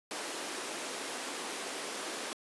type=high-pass noise; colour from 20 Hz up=pink; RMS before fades=-39 dBFS; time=0.11-2.33 s; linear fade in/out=0 ms; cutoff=280 Hz; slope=24 dB/octave; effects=resampled to 24000 Hz